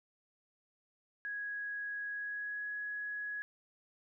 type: tone with pitch glide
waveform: sine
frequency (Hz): 1661.2 to 1676.6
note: G#6 to G#6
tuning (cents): 0 to +16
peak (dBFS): -37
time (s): 1.25-3.42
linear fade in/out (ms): 0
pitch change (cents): +16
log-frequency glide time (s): 2.1-2.67
effects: none